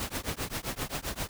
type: noise with tremolo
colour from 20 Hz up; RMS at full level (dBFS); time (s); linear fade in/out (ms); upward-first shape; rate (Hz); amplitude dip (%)
pink; -31; 0-1.29; 0; triangle; 7.6; 100
effects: none